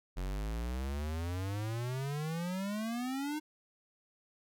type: exponential sweep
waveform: square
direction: up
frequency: 44.32 to 310.1 Hz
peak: -35 dBFS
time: 0.16-3.4 s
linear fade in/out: 20 ms
effects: none